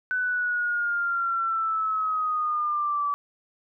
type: linear sweep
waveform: sine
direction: down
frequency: 1507 to 1148 Hz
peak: -23 dBFS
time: 0.11-3.14 s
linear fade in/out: 0 ms
effects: none